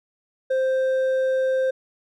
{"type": "tone with hard clipping", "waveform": "sine", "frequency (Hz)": 523.3, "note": "C5", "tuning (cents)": 0, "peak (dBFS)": -20, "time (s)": [0.5, 1.71], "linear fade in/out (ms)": 10, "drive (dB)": 4, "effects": []}